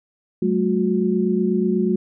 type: tone cluster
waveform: sine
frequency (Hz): 189.3 / 217.5 / 362.7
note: F#3 / A3 / F#4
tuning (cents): +40 / -20 / -34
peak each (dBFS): -21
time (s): 0.42-1.96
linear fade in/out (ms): 5
effects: none